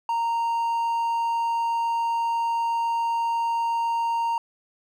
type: tone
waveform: triangle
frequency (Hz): 927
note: A#5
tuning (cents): -10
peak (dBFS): -20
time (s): 0.09-4.38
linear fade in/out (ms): 2
effects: none